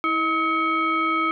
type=tone with frequency modulation; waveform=sine; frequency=1278 Hz; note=D#6; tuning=46 cents sharp; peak=-19 dBFS; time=0.04-1.31 s; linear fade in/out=0 ms; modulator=954 Hz; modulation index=0.94; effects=none